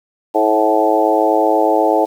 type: harmonic tone with a mistuned harmonic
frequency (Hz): 108.2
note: A2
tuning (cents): -29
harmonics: 3 / 4 / 5 / 6 / 7 / 8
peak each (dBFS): -18 / -18 / -18 / -18 / -18 / -18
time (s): 0.34-2.06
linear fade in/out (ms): 20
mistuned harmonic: 7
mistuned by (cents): -16
effects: 7-bit